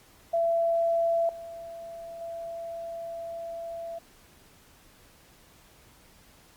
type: tone with level steps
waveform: sine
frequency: 671 Hz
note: E5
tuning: 31 cents sharp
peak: -22 / -38 / -34 dBFS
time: 0.33-3.99 s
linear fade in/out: 10 ms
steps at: 1.29 / 2.21 s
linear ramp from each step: 2 ms
effects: pink hiss -57 dBFS RMS until 6.56 s + Opus 48 kbps